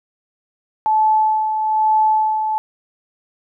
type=tone with tremolo; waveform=sine; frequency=867 Hz; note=A5; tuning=26 cents flat; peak=-11 dBFS; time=0.86-2.58 s; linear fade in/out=0 ms; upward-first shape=sine; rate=1.1 Hz; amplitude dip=50%; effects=none